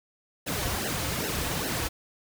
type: noise with flanger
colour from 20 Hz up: pink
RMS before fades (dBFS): -30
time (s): 0.46-1.89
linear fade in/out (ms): 20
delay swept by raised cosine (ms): 0.84 to 5.04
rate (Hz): 2.5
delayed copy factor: -0.95
effects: none